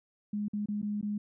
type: tone with dropouts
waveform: sine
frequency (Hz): 207.7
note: G#3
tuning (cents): 0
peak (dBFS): -30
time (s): 0.33-1.18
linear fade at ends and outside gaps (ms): 5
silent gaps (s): 0.483-0.533 / 0.659-0.685 / 0.817-0.827 / 1.013-1.027
effects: none